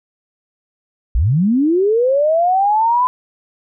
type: linear sweep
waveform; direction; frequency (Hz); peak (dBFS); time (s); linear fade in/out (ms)
sine; up; 46.89 to 1017; -11; 1.15-3.07; 0
effects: none